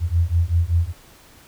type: beating tone pair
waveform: sine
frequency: 82.41 / 87.61 Hz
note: E2 / F2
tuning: 0 / +6 cents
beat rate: 5.2 Hz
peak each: -19 dBFS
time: 0-0.93 s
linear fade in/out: 50 ms
effects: pink hiss -49 dBFS RMS until 1.47 s